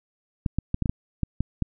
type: clicks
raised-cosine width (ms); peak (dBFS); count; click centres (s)
5; -11; 9; 0.462 / 0.586 / 0.744 / 0.823 / 0.858 / 0.895 / 1.233 / 1.406 / 1.623
effects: none